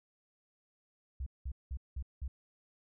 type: tone bursts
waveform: sine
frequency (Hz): 65.41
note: C2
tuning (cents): 0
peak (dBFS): -35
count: 5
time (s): 1.2-2.28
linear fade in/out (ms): 5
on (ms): 64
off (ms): 190
effects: none